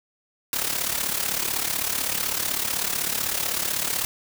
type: noise with amplitude modulation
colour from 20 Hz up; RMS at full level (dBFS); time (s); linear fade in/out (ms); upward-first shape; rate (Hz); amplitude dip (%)
white; -23; 0.53-4.05; 0; sine; 35.9; 70
effects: none